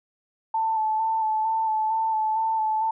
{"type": "tone with vibrato", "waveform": "sine", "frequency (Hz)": 880, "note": "A5", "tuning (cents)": 0, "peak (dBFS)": -21, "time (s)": [0.54, 2.91], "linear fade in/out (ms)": 5, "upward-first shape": "square", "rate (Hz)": 2.2, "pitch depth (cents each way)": 20, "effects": []}